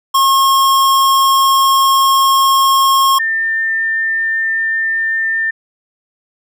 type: tone pair in turn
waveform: square / sine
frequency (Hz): 1081 / 1798.7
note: C#6 / A6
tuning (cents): -44 / +38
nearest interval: major sixth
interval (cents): 882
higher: second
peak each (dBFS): -9 / -13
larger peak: first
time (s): 0.14-3.19 / 3.19-5.51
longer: first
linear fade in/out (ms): 10
effects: none